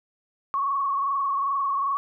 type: tone with frequency modulation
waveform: sine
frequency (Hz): 1107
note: C#6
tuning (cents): -3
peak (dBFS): -22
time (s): 0.54-1.97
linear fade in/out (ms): 0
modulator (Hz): 22.5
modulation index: 1.5
effects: none